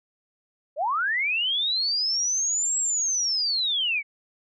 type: linear two-way sweep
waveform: sine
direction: up then down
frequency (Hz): 533 to 7700 to 2177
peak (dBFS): -22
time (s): 0.76-4.03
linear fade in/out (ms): 50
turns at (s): 2.78
effects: none